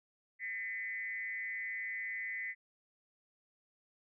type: tone with frequency modulation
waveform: sine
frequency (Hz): 2011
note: B6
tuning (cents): +31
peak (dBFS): -37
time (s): 0.39-2.55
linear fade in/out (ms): 50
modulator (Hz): 193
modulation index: 0.74
effects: none